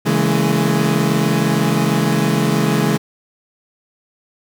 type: chord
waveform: 30% pulse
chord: A# half-diminished seventh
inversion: first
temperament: equal with one note detuned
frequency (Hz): 138.59 / 164.81 / 207.7 / 227.4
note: C#3 / E3 / G#3 / A#3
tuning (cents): 0 / 0 / 0 / -43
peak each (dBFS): -17 / -16 / -16 / -20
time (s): 0.05-2.98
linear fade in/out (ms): 20
effects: none